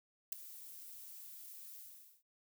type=noise with ADSR envelope; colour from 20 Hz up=violet; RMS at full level=-33 dBFS; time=0.32-2.23 s; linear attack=7 ms; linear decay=5 ms; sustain=-19 dB; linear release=470 ms; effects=none